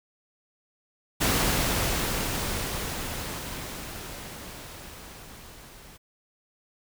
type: noise with level ramp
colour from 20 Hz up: pink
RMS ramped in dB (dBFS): -23 to -49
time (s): 1.2-5.98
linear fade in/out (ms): 20
effects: none